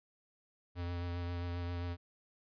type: tone with vibrato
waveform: square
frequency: 87.31 Hz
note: F2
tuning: in tune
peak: -37 dBFS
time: 0.75-1.97 s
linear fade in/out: 50 ms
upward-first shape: triangle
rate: 7.5 Hz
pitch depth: 23 cents each way
effects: resampled to 11025 Hz